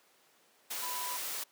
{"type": "tone in noise", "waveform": "sine", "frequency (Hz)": 991, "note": "B5", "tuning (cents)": 6, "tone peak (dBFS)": -39, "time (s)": [0.82, 1.17], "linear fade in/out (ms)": 10, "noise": "white", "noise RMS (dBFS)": -38, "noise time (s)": [0.7, 1.44], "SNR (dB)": -4, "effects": ["pink hiss -65 dBFS RMS until 1.51 s", "high-pass 400 Hz 12 dB/octave"]}